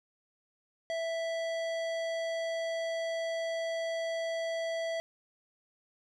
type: tone with low-pass filter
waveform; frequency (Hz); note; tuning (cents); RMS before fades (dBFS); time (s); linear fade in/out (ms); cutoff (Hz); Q
square; 659.3; E5; 0; -34; 0.9-5; 0; 5300; 0.69
effects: none